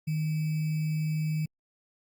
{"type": "tone with sample-and-hold", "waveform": "sine", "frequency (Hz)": 155.56, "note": "D#3", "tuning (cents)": 0, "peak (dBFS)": -26, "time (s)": [0.07, 1.46], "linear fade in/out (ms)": 10, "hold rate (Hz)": 2450, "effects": ["Opus 48 kbps"]}